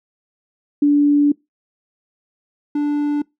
sine / triangle tone pair in turn, 290 / 292.9 Hz, D4 / D4, -22 / -5 cents, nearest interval unison, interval 17 cents, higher second, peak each -10 / -14 dBFS, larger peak first, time 0.82-1.32 / 2.75-3.22 s, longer first, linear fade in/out 5 ms, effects noise-tail reverb RT60 0.2 s tail -24 dB re dry

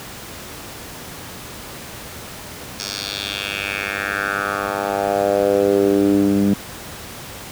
10% pulse tone with band-pass filter sweep, 100 Hz, G2, 35 cents sharp, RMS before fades -19 dBFS, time 2.79-6.54 s, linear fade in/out 5 ms, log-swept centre 5400 to 210 Hz, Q 3, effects pink hiss -34 dBFS RMS until 7.51 s + high-pass 60 Hz 12 dB/octave

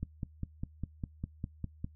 click train, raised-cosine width 5 ms, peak -23 dBFS, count 10, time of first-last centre 0.03-1.845 s, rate 4.96 Hz, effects noise-tail reverb RT60 0.1 s tail -19 dB re dry + added 77 Hz sine -54 dBFS peak until 1.95 s

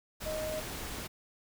sine tone in noise, 622.3 Hz, D#5, in tune, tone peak -34 dBFS, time 0.25-0.61 s, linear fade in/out 20 ms, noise pink, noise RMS -40 dBFS, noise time 0.2-1.08 s, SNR +3 dB, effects none

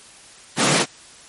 pink high-pass noise, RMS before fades -17 dBFS, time 0.56-0.86 s, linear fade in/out 50 ms, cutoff 130 Hz, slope 96 dB/octave, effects white hiss -45 dBFS RMS until 1.28 s + MP3 48 kbps

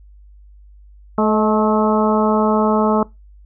harmonic tone with a mistuned harmonic, 216 Hz, A3, 32 cents flat, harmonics 1 / 2 / 3 / 4 / 5 / 6, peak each -16 / -19 / -21 / -22 / -23 / -24 dBFS, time 1.18-3.03 s, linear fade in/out 2 ms, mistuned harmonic 3, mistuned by -33 cents, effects noise-tail reverb RT60 0.2 s tail -22 dB re dry + added 50 Hz sine -41 dBFS peak until 3.45 s

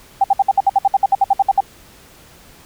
sine tone bursts, 787 Hz, G5, 7 cents sharp, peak -8 dBFS, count 16, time 0.21-1.606 s, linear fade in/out 5 ms, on 31 ms, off 60 ms, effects pink hiss -45 dBFS RMS until 2.65 s

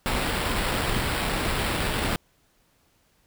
pink noise with sample-and-hold, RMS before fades -26 dBFS, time 0.06-2.16 s, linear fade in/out 0 ms, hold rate 6300 Hz, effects pink hiss -65 dBFS RMS until 3.26 s

